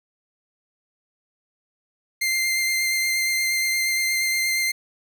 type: tone with vibrato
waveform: sawtooth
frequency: 2093 Hz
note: C7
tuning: in tune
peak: -17 dBFS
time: 2.21-4.72 s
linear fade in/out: 10 ms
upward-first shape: sine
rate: 8.5 Hz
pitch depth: 12 cents each way
effects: none